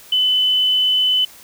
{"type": "tone", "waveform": "sine", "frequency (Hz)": 3016, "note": "F#7", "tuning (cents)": 32, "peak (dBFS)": -13, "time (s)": [0.12, 1.25], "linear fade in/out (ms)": 5, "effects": ["white hiss -43 dBFS RMS until 1.43 s"]}